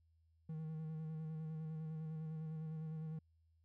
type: tone with vibrato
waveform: triangle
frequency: 157.9 Hz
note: D#3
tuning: 26 cents sharp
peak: -40 dBFS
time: 0.49-3.19 s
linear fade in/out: 5 ms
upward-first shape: square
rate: 9.9 Hz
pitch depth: 21 cents each way
effects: added 81 Hz sine -70 dBFS peak until 3.64 s